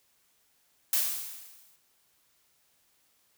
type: noise with exponential decay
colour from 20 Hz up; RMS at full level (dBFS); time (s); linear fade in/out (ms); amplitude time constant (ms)
blue; -24; 0.93-1.76; 2; 180
effects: white hiss -69 dBFS RMS until 3.37 s